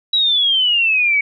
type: exponential sweep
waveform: sine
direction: down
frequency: 3912 to 2229 Hz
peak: -12 dBFS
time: 0.13-1.21 s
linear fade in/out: 5 ms
effects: none